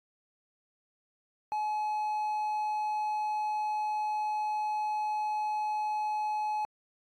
triangle tone, 850 Hz, G#5, 40 cents sharp, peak -27 dBFS, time 1.52-6.65 s, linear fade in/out 0 ms, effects AAC 64 kbps

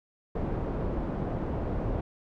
pink low-pass noise, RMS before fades -31 dBFS, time 0.35-2.01 s, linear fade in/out 5 ms, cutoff 650 Hz, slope 12 dB/octave, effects none

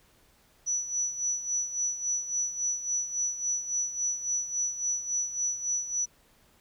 sine tone with tremolo, 5920 Hz, F#8, in tune, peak -25 dBFS, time 0.66-6.06 s, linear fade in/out 20 ms, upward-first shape sine, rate 3.6 Hz, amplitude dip 70%, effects pink hiss -63 dBFS RMS until 6.6 s

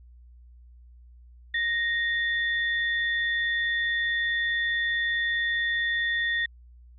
sine tone pair together, 1864.7 / 3520 Hz, A#6 / A7, 0 / 0 cents, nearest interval major seventh, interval 1100 cents, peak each -24 / -33 dBFS, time 1.54-6.46 s, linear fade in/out 5 ms, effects added 60 Hz sine -48 dBFS peak until 6.98 s

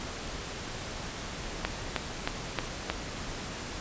click train, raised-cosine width 0.3 ms, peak -11 dBFS, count 5, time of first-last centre 1.65-2.9 s, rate 3.2 Hz, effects pink hiss -38 dBFS RMS until 3.8 s + resampled to 16000 Hz

